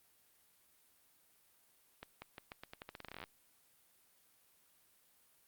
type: accelerating click train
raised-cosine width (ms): 0.3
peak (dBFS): -30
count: 20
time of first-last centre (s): 2.03-3.239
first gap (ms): 190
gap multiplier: 0.85
effects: white hiss -70 dBFS RMS until 5.47 s + Opus 32 kbps